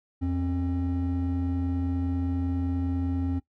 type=tone pair together; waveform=triangle; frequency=84.4 / 268.2 Hz; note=E2 / C4; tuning=+41 / +43 cents; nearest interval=octave + minor sixth; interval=2002 cents; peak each=-25 dBFS; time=0.21-3.4 s; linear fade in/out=20 ms; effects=noise-tail reverb RT60 0.1 s tail -18 dB re dry + tanh soft clip ceiling -18 dBFS